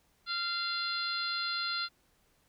harmonic tone, 692 Hz, F5, 16 cents flat, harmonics 2 / 3 / 4 / 5 / 6 / 7, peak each -35 / -44 / -44 / -41 / -35 / -45 dBFS, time 0.26-1.89 s, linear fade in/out 50 ms, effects pink hiss -70 dBFS RMS until 2.48 s

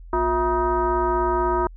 sine tone with frequency modulation, 656 Hz, E5, 9 cents flat, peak -18 dBFS, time 0.13-1.67 s, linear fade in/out 2 ms, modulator 299 Hz, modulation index 1.9, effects added 42 Hz sine -38 dBFS peak until 1.76 s

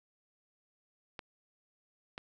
clicks, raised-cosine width 0.3 ms, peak -25 dBFS, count 2, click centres 1.192 / 2.179 s, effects none

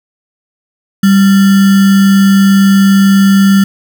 sine tone with sample-and-hold, 196 Hz, G3, in tune, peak -3 dBFS, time 1.03-3.64 s, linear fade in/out 5 ms, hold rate 1575 Hz, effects none

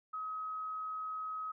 sine tone, 1271 Hz, D#6, 36 cents sharp, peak -37 dBFS, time 0.13-1.52 s, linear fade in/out 10 ms, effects none

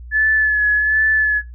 sine tone with vibrato, 1721 Hz, A6, 39 cents flat, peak -12 dBFS, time 0.11-1.42 s, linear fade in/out 50 ms, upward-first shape sine, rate 1.3 Hz, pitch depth 28 cents each way, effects noise-tail reverb RT60 0.2 s tail -19 dB re dry + added 60 Hz sine -32 dBFS peak until 1.54 s

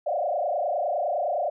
sine tone with frequency modulation, 650 Hz, E5, 24 cents flat, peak -23 dBFS, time 0.06-1.5 s, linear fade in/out 10 ms, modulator 29.8 Hz, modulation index 2.9, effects none

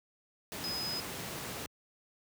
sine tone in noise, 5040 Hz, D#8, 21 cents sharp, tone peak -35 dBFS, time 0.64-1 s, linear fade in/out 0 ms, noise pink, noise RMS -40 dBFS, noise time 0.52-1.66 s, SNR +2 dB, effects high-pass 100 Hz 12 dB/octave

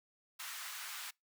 pink high-pass noise, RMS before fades -45 dBFS, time 0.39-1.11 s, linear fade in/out 10 ms, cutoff 1100 Hz, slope 24 dB/octave, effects noise-tail reverb RT60 0.2 s tail -26 dB re dry

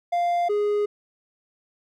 triangle tone pair in turn, 697 / 414.4 Hz, F5 / G#4, -4 / -4 cents, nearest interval major sixth, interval 900 cents, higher first, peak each -18 dBFS, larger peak neither, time 0.12-0.49 / 0.49-0.86 s, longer neither, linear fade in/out 10 ms, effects none

